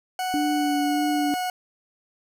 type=tone with pitch glide; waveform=40% pulse; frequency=740 to 731.5 Hz; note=F#5 to F#5; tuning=0 to -20 cents; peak=-24 dBFS; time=0.19-1.5 s; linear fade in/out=2 ms; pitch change=-20 cents; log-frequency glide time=0.69-0.93 s
type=tone with vibrato; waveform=sine; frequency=293.7 Hz; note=D4; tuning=in tune; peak=-22 dBFS; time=0.34-1.34 s; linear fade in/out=0 ms; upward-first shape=sine; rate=1.7 Hz; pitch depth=23 cents each way
effects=none